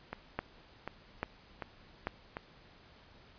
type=two click trains; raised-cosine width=0.5 ms; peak=-18 / -23 dBFS; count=3 / 4; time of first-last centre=0.39-2.071 / 0.13-2.369 s; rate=1.19 / 1.34 Hz; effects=pink hiss -59 dBFS RMS until 3.38 s + resampled to 11025 Hz